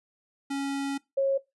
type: tone pair in turn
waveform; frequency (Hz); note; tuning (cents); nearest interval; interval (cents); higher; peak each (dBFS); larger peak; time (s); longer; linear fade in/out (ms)
square / sine; 277.2 / 545; C#4 / C#5; 0 / -29; octave; 1171; second; -29 / -21; second; 0.5-0.98 / 1.17-1.38; first; 10
effects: noise-tail reverb RT60 0.2 s tail -21 dB re dry + resampled to 24000 Hz